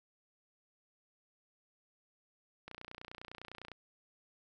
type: click train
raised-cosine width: 0.3 ms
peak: -30 dBFS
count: 32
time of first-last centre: 2.68-3.717 s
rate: 29.9 Hz
effects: none